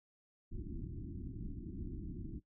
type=low-pass noise; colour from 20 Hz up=pink; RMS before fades=-44 dBFS; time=0.51-2.4 s; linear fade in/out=20 ms; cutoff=360 Hz; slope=96 dB/octave; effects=noise-tail reverb RT60 0.1 s tail -17 dB re dry